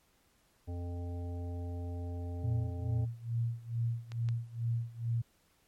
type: harmonic tone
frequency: 87.31 Hz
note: F2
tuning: in tune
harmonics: 1 / 3 / 5 / 7 / 9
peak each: -36 / -46 / -50 / -53 / -55 dBFS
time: 0.67-3.06 s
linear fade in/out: 20 ms
type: tone with tremolo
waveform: sine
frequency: 116.54 Hz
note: A#2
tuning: in tune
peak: -28 dBFS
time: 2.43-5.22 s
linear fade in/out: 10 ms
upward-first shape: sine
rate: 2.3 Hz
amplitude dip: 90%
type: clicks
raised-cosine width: 0.2 ms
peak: -30 / -30 dBFS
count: 2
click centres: 4.119 / 4.288 s
effects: pink hiss -70 dBFS RMS until 5.67 s + MP3 64 kbps